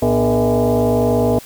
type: tone with frequency modulation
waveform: sine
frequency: 115.5 Hz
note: A#2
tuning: 16 cents flat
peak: -12 dBFS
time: 0.02-1.39 s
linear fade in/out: 5 ms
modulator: 180 Hz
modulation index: 3.4
effects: white hiss -39 dBFS RMS until 1.45 s